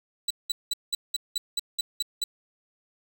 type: tone bursts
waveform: 35% pulse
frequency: 3951 Hz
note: B7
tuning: in tune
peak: -22 dBFS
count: 10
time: 0.28-2.24 s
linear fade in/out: 5 ms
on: 25 ms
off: 190 ms
effects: none